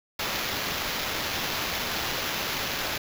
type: noise with sample-and-hold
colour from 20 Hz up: white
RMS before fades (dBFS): -30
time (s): 0.19-2.98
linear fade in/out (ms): 5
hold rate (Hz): 8820
effects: none